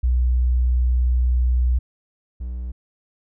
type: tone pair in turn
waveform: sine / triangle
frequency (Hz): 61.74 / 61.31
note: B1 / B1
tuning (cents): 0 / -12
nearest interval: unison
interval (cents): 12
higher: first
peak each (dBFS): -15 / -24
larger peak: first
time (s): 0.03-1.79 / 2.4-2.72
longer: first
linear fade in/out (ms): 10
effects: none